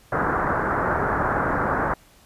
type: low-pass noise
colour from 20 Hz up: white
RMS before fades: -23 dBFS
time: 0.12-1.94 s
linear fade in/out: 5 ms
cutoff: 1600 Hz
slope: 48 dB/octave
effects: pink hiss -54 dBFS RMS until 2.25 s + resampled to 32000 Hz